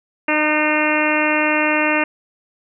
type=harmonic tone with a mistuned harmonic; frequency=304.1 Hz; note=D#4; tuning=40 cents flat; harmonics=1 / 2 / 3 / 4 / 5 / 6 / 7 / 8 / 9; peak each=-21 / -22 / -24 / -26 / -25 / -24 / -24 / -24 / -23 dBFS; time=0.28-2.04 s; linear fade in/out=5 ms; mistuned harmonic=3; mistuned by=+18 cents; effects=none